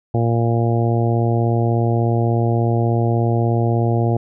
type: harmonic tone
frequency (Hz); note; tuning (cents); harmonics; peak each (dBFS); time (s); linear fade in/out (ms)
116.54; A#2; 0; 1 / 2 / 3 / 4 / 5 / 6 / 7; -16 / -24 / -23 / -26 / -29 / -26 / -30; 0.14-4.17; 5
effects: none